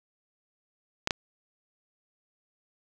clicks, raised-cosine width 0.2 ms, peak -8 / -8 dBFS, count 2, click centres 1.074 / 1.108 s, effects none

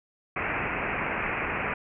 white low-pass noise, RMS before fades -30 dBFS, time 0.36-1.74 s, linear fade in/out 5 ms, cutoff 2600 Hz, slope 96 dB/octave, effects none

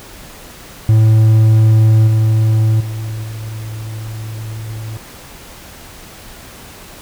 triangle tone with level steps, 110 Hz, A2, in tune, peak -4 / -7 / -18 / -21 dBFS, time 0.89-4.97 s, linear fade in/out 0 ms, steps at 2.07 / 2.8 / 3.23 s, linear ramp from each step 10 ms, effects pink hiss -36 dBFS RMS until 7.01 s

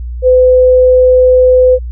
sine tone, 507 Hz, B4, 45 cents sharp, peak -3 dBFS, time 0.22-1.79 s, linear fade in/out 50 ms, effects added 60 Hz sine -18 dBFS peak until 1.91 s

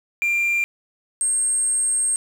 sine tone pair in turn, 2382 / 8488 Hz, D7 / C9, +24 / +24 cents, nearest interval octave + minor seventh, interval 2200 cents, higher second, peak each -15 dBFS, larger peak neither, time 0.22-0.64 / 1.21-2.16 s, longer second, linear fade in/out 0 ms, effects tanh soft clip ceiling -17 dBFS + 7-bit

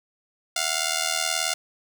5% pulse ring-modulated tone, 704 Hz, F5, 14 cents sharp, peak -9 dBFS, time 0.56-1.54 s, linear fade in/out 2 ms, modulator 39.4 Hz, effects none

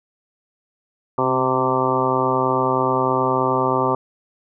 harmonic tone with a mistuned harmonic, 129.5 Hz, C3, 17 cents flat, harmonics 1 / 2 / 3 / 4 / 5 / 6 / 7 / 8 / 9, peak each -28 / -26 / -23 / -25 / -27 / -29 / -23 / -27 / -23 dBFS, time 1.18-3.95 s, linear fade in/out 2 ms, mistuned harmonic 2, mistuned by +21 cents, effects none

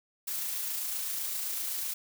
blue noise with amplitude modulation, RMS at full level -33 dBFS, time 0.27-1.94 s, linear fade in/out 10 ms, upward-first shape sine, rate 27.8 Hz, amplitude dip 25%, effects none

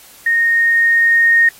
sine tone with level ramp, 1852 Hz, A#6, 12 cents flat, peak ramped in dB -11 to -7 dBFS, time 0.26-1.49 s, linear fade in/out 5 ms, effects white hiss -42 dBFS RMS until 1.59 s + AAC 48 kbps

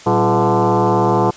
sine tone with frequency modulation, 268.1 Hz, C4, 42 cents sharp, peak -11 dBFS, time 0.06-1.31 s, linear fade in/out 10 ms, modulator 153 Hz, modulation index 5.2, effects white hiss -39 dBFS RMS until 1.36 s + resampled to 16000 Hz

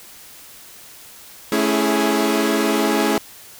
sawtooth chord, A major seventh, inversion none, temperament equal with one note detuned, 217.6 / 277.2 / 329.6 / 415.3 Hz, A3 / C#4 / E4 / G#4, -19 / 0 / 0 / 0 cents, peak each -18 dBFS, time 1.52-3.18 s, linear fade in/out 2 ms, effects white hiss -42 dBFS RMS until 3.59 s

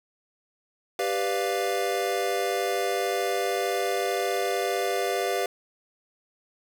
square chord, G dominant seventh, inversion none, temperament equal, 392 / 493.9 / 587.3 / 698.5 Hz, G4 / B4 / D5 / F5, 0 / 0 / 0 / 0 cents, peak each -30 / -31 / -34 / -30 dBFS, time 0.99-5.46 s, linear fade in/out 2 ms, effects none

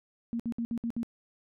sine tone bursts, 233.1 Hz, A#3, in tune, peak -29 dBFS, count 6, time 0.33-1.031 s, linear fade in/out 0 ms, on 66 ms, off 61 ms, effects none

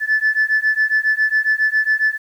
sine beating tone pair, 1738 / 1745.3 Hz, A6 / A6, -22 / -15 cents, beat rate 7.3 Hz, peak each -16 dBFS, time 0-2.18 s, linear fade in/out 50 ms, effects tanh soft clip ceiling -9 dBFS + 8-bit

